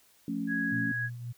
sine chord, F augmented, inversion none, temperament equal, 174.61 / 220 / 277.2 Hz, F3 / A3 / C#4, 0 / 0 / 0 cents, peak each -38 / -34 / -33 dBFS, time 0.28-0.92 s, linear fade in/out 2 ms
sine tone, 1661.2 Hz, G#6, in tune, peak -30 dBFS, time 0.47-1.1 s, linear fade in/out 50 ms
sine tone with tremolo, 120 Hz, B2, 49 cents flat, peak -33 dBFS, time 0.71-1.33 s, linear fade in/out 20 ms, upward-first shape triangle, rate 3.7 Hz, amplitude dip 55%
effects white hiss -63 dBFS RMS until 1.37 s

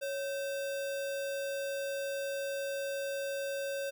sine tone with sample-and-hold, 554.4 Hz, C#5, in tune, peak -33 dBFS, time 0.01-3.91 s, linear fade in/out 20 ms, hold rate 2100 Hz, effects none

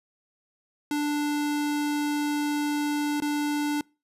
square tone with dropouts, 294.3 Hz, D4, 4 cents sharp, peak -25 dBFS, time 0.91-3.81 s, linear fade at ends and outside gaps 2 ms, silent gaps 3.202-3.221 s, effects noise-tail reverb RT60 0.3 s tail -25 dB re dry + resampled to 32000 Hz

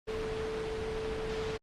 sine tone in noise, 440 Hz, A4, in tune, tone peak -34 dBFS, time 0.07-1.58 s, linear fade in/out 20 ms, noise pink, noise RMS -38 dBFS, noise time 0.07-1.58 s, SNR +1 dB, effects low-pass 4000 Hz 12 dB/octave + Opus 32 kbps

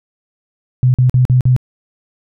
sine tone bursts, 126.6 Hz, B2, 43 cents sharp, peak -7 dBFS, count 5, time 0.83-1.564 s, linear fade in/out 0 ms, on 110 ms, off 46 ms, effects none

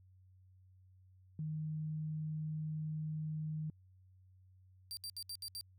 sine tone, 154.9 Hz, D#3, 7 cents flat, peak -37 dBFS, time 1.39-3.7 s, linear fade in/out 2 ms
sawtooth tone bursts, 4700 Hz, D8, 1 cent sharp, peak -39 dBFS, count 6, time 4.91-5.61 s, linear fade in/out 0 ms, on 60 ms, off 68 ms
effects added 93 Hz sine -61 dBFS peak until 5.78 s

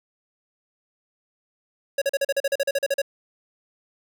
square tone bursts, 554.4 Hz, C#5, in tune, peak -20 dBFS, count 14, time 1.98-3.018 s, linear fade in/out 5 ms, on 37 ms, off 40 ms, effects none

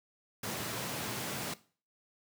pink high-pass noise, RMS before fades -38 dBFS, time 0.43-1.54 s, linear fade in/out 5 ms, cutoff 110 Hz, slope 24 dB/octave, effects noise-tail reverb RT60 0.4 s tail -18 dB re dry

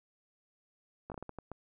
slowing click train, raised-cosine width 1 ms, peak -28 dBFS, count 8, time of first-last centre 1.1-1.517 s, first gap 18 ms, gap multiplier 1.39, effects none

